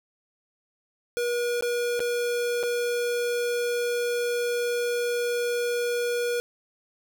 square tone with dropouts, 480.7 Hz, B4, 47 cents flat, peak -25 dBFS, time 1.17-6.4 s, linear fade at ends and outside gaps 0 ms, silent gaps 1.609-1.624 / 1.994-2.003 / 2.63-2.635 s, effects none

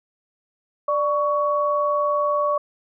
sine tone pair together, 590 / 1119.9 Hz, D5 / C#6, +8 / +17 cents, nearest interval major seventh, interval 1109 cents, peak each -21 dBFS, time 0.88-2.58 s, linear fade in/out 5 ms, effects none

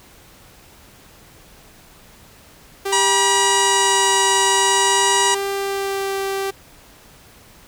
sawtooth tone with vibrato, 393 Hz, G4, 4 cents sharp, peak -17 dBFS, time 2.85-6.51 s, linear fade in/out 10 ms, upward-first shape sine, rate 0.5 Hz, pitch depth 12 cents each way
harmonic tone, 963 Hz, B5, 44 cents flat, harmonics 1 / 2 / 3 / 4 / 5 / 6 / 7 / 8 / 9 / 10, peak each -18 / -23 / -23 / -26 / -29 / -26 / -26 / -25 / -28 / -32 dBFS, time 2.92-5.35 s, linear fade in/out 10 ms
effects pink hiss -47 dBFS RMS until 7.67 s

